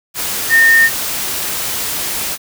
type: tone in noise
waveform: sine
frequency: 1827 Hz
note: A#6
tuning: 35 cents flat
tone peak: -6 dBFS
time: 0.49-0.9 s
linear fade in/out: 50 ms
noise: white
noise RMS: -20 dBFS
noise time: 0.14-2.38 s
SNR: +11 dB
effects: none